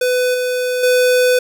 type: tone with level steps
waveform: square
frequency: 500 Hz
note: B4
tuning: 21 cents sharp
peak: -14 / -17 / -11 dBFS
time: 0.01-1.39 s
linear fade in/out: 5 ms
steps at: 0.34 / 0.83 s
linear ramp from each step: 5 ms
effects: none